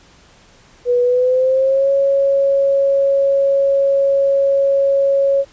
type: tone with pitch glide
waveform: sine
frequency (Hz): 488.9 to 552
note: B4 to C#5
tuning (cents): -18 to -7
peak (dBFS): -11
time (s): 0.85-5.45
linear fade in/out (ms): 50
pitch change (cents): +211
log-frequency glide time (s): 1.02-1.9
effects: pink hiss -48 dBFS RMS until 5.52 s + resampled to 16000 Hz